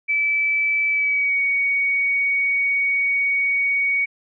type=tone with pitch glide; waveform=sine; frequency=2309 to 2241 Hz; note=D7 to C#7; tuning=-30 to +18 cents; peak=-17 dBFS; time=0.08-4.06 s; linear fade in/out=20 ms; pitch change=-52 cents; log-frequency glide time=0.89-1.4 s; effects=none